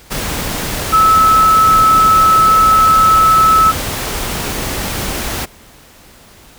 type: tone in noise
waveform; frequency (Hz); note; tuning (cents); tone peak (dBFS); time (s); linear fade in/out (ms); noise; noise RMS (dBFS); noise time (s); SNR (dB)
sine; 1301; E6; -23; -6; 0.92-3.72; 20; pink; -20; 0.1-5.46; +11
effects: pink hiss -42 dBFS RMS until 6.58 s